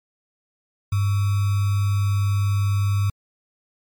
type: tone with sample-and-hold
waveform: sine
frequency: 100.1 Hz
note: G2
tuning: 37 cents sharp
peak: -17 dBFS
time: 0.92-3.1 s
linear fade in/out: 5 ms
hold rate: 1225 Hz
effects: MP3 96 kbps